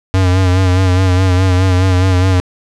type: tone with vibrato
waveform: square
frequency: 92.5 Hz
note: F#2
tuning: in tune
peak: -9 dBFS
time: 0.14-2.4 s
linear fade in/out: 0 ms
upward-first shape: sine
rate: 4.8 Hz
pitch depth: 48 cents each way
effects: low-pass 7000 Hz 12 dB/octave